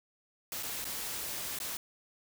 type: noise with dropouts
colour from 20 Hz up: white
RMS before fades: -38 dBFS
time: 0.52-1.77 s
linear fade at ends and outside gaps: 1 ms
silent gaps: 0.627-0.631 / 0.844-0.852 / 1.588-1.601 s
effects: none